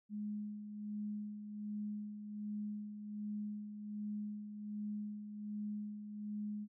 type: tone with tremolo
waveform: sine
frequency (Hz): 209.1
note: G#3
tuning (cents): +12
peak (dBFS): -38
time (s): 0.09-6.68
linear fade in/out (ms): 50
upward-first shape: sine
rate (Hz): 1.3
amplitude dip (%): 55
effects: none